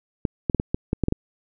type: clicks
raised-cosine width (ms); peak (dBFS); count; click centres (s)
3; -8; 9; 0.252 / 0.498 / 0.547 / 0.599 / 0.745 / 0.931 / 1.037 / 1.084 / 1.124
effects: none